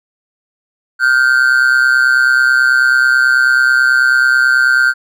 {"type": "ring-modulated tone", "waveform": "triangle", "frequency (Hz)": 1480, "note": "F#6", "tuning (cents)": 0, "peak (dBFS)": -3, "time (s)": [0.99, 4.94], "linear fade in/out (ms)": 50, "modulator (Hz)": 64.6, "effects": []}